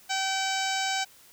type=harmonic tone with a mistuned harmonic; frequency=770 Hz; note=G5; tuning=31 cents flat; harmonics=1 / 2 / 3 / 4 / 5 / 6 / 7 / 8 / 9 / 10; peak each=-30 / -33 / -35 / -36 / -37 / -38 / -38 / -39 / -40 / -40 dBFS; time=0.09-1.05 s; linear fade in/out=20 ms; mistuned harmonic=4; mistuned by=-21 cents; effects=white hiss -55 dBFS RMS until 1.32 s